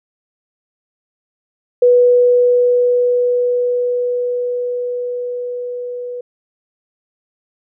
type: tone with level ramp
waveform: sine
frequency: 490.6 Hz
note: B4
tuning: 12 cents flat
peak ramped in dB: -6 to -23 dBFS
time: 1.82-6.21 s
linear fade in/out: 5 ms
effects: none